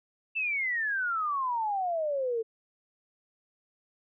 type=exponential sweep; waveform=sine; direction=down; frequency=2689 to 440 Hz; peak=-27 dBFS; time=0.35-2.43 s; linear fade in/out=20 ms; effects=none